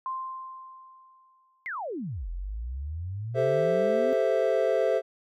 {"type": "tone with exponential decay", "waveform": "sine", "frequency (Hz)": 1046.5, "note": "C6", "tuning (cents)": 0, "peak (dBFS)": -28, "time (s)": [0.06, 1.72], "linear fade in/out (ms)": 1, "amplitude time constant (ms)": 360}
{"type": "exponential two-way sweep", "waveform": "sine", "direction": "down then up", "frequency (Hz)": [2202, 41.2, 264.9], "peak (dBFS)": -31, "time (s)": [1.66, 4.13], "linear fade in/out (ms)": 0, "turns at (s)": 2.29}
{"type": "chord", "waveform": "triangle", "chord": "A minor seventh", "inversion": "third", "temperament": "equal", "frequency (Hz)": [392, 440, 523.3, 659.3], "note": ["G4", "A4", "C5", "E5"], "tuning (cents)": [0, 0, 0, 0], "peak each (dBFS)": [-28, -26, -24, -25], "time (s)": [3.34, 5.02], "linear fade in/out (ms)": 50}
{"effects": []}